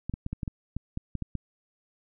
clicks, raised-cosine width 5 ms, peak -19 dBFS, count 11, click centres 0.096 / 0.139 / 0.264 / 0.33 / 0.432 / 0.478 / 0.766 / 0.974 / 1.153 / 1.223 / 1.353 s, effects none

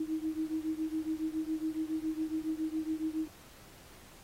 sine beating tone pair, 313.2 / 320.4 Hz, D#4 / E4, +11 / -49 cents, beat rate 7.2 Hz, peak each -34 / -36 dBFS, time 0-3.28 s, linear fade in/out 5 ms, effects pink hiss -56 dBFS RMS until 4.23 s + AAC 48 kbps

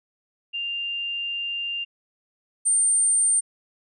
sine tone pair in turn, 2794 / 8887 Hz, F7 / C#9, 0 / +3 cents, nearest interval octave + minor sixth, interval 2003 cents, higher second, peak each -26 / -17 dBFS, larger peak second, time 0.53-1.85 / 2.65-3.41 s, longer first, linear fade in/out 20 ms, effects none

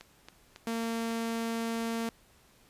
click train, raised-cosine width 0.2 ms, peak -28 dBFS, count 5, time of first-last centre 0.01-1.112 s, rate 3.63 Hz
sawtooth tone, 228.8 Hz, A#3, 32 cents flat, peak -27 dBFS, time 0.67-2.09 s, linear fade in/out 2 ms
effects pink hiss -62 dBFS RMS until 2.69 s + resampled to 32000 Hz

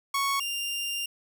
sawtooth tone pair in turn, 1108.7 / 2794 Hz, C#6 / F7, 0 / 0 cents, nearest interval octave + major third, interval 1600 cents, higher second, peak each -21 / -26 dBFS, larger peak first, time 0.14-0.4 / 0.4-1.06 s, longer second, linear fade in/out 5 ms, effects none

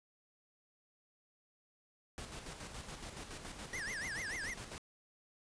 pink noise with tremolo, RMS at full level -46 dBFS, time 2.18-4.78 s, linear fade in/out 0 ms, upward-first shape square, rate 7.1 Hz, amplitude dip 45%
square tone with vibrato, 1845 Hz, A#6, 18 cents flat, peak -40 dBFS, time 3.73-4.54 s, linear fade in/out 5 ms, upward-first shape triangle, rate 6.8 Hz, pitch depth 280 cents each way
effects resampled to 22050 Hz

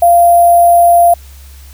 sine tone with sample-and-hold, 691 Hz, F5, 19 cents flat, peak -3 dBFS, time 0.02-1.14 s, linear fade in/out 5 ms, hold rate 11025 Hz, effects added 68 Hz sine -32 dBFS peak until 1.73 s + white hiss -42 dBFS RMS until 1.73 s

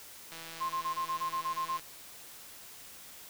click train, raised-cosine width 0.2 ms, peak -28 dBFS, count 243, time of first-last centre 0.32-1.796 s, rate 164 Hz
sine tone bursts, 1057 Hz, C6, 17 cents sharp, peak -30 dBFS, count 10, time 0.6-1.78 s, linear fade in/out 20 ms, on 100 ms, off 20 ms
effects white hiss -50 dBFS RMS until 3.29 s

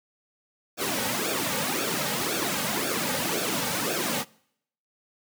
pink noise with flanger, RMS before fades -27 dBFS, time 0.77-4.25 s, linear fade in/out 50 ms, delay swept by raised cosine 0.98 to 2.98 ms, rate 1.9 Hz, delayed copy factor -0.75, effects noise-tail reverb RT60 0.7 s tail -24 dB re dry + high-pass 200 Hz 12 dB/octave

